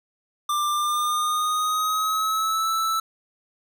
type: tone with pitch glide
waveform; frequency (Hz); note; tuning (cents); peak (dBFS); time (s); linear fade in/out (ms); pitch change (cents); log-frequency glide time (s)
square; 1187 to 1317.1; D6 to E6; +18 to -2; -22; 0.49-3; 5; +180; 0.69-2.71
effects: none